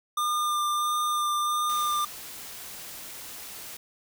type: tone with vibrato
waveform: square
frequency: 1202 Hz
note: D6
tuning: 40 cents sharp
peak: -25 dBFS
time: 0.17-2.05 s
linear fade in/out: 5 ms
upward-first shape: sine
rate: 1.5 Hz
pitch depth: 12 cents each way
type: noise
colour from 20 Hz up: white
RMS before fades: -41 dBFS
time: 1.69-3.77 s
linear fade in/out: 5 ms
effects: none